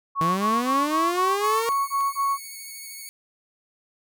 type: tone bursts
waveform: sine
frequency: 1108.7 Hz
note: C#6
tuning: in tune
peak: -20 dBFS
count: 9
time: 0.15-2.38 s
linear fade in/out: 50 ms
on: 230 ms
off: 20 ms
type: linear sweep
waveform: sawtooth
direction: up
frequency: 158.9 to 469.3 Hz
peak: -20 dBFS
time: 0.21-1.69 s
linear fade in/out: 0 ms
type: click train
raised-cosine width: 0.2 ms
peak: -28 dBFS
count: 5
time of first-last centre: 0.87-2.006 s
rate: 3.52 Hz
type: tone with vibrato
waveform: 5% pulse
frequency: 2217 Hz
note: C#7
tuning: in tune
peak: -27 dBFS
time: 1.44-3.09 s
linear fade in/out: 0 ms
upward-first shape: sine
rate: 13 Hz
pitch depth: 16 cents each way
effects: none